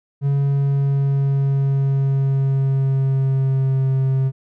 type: tone with pitch glide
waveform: triangle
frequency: 140 to 133.22 Hz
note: C#3 to C3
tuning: +18 to +32 cents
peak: -13 dBFS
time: 0.21-4.32 s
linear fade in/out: 50 ms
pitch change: -86 cents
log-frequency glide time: 0.31-3.9 s
effects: none